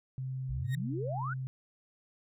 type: tone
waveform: sine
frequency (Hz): 130.8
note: C3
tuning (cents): 0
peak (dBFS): -34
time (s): 0.18-1.47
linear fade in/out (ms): 0
type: exponential sweep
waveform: sine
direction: up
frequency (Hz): 51.8 to 1568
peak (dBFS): -35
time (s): 0.49-1.34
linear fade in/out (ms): 10
type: tone with exponential growth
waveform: 35% pulse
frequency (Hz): 1864.7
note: A#6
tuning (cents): 0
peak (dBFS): -35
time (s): 0.64-0.75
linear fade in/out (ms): 2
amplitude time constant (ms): 23
effects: none